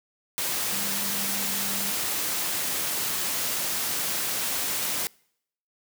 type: tone in noise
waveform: sine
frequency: 198.6 Hz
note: G3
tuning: 23 cents sharp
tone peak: -38 dBFS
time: 0.72-1.9 s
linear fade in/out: 0 ms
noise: white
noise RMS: -28 dBFS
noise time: 0.38-5.07 s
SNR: -13 dB
effects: noise-tail reverb RT60 0.7 s tail -26 dB re dry + high-pass 100 Hz 12 dB/octave